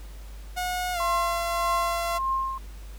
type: tone with pitch glide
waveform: sawtooth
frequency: 725 to 680.4 Hz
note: F#5 to F5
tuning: -35 to -45 cents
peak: -23 dBFS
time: 0.56-2.19 s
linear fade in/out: 20 ms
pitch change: -110 cents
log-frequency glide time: 0.93-0.99 s
type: tone with tremolo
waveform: sine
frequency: 1063 Hz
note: C6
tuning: 27 cents sharp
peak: -22 dBFS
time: 1-2.58 s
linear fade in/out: 2 ms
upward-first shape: triangle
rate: 1.7 Hz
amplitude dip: 80%
effects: added 50 Hz sine -38 dBFS peak until 2.98 s + pink hiss -52 dBFS RMS until 2.98 s